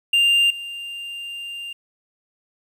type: tone with level steps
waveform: triangle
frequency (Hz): 2794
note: F7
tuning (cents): 0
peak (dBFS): -12 / -28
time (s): 0.13-1.73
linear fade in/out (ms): 5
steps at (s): 0.5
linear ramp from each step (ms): 5
effects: 9-bit